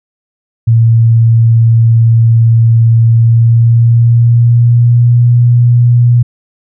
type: tone with pitch glide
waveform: sine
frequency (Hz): 114.7 to 120.54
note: A#2 to B2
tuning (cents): -28 to -42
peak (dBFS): -3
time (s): 0.67-6.23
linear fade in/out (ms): 10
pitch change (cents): +86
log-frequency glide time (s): 3.05-5.28
effects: none